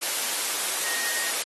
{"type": "tone in noise", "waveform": "sine", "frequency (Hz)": 1864.7, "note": "A#6", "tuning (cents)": 0, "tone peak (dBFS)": -32, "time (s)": [0.84, 1.31], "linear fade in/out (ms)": 20, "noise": "white", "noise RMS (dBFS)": -27, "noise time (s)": [0.01, 1.44], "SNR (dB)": -8, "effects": ["high-pass 400 Hz 12 dB/octave", "AAC 32 kbps"]}